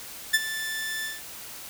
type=tone with ADSR envelope; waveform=sawtooth; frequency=1760 Hz; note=A6; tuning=in tune; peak=-12 dBFS; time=0.33-1.22 s; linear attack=15 ms; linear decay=35 ms; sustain=-14 dB; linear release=180 ms; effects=white hiss -41 dBFS RMS until 1.69 s